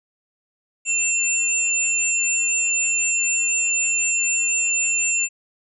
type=tone pair together; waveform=sine; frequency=2703 / 7198 Hz; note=E7 / A8; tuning=+43 / +38 cents; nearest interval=octave + perfect fourth; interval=1695 cents; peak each=-22 / -20 dBFS; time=0.85-5.29 s; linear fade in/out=50 ms; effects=none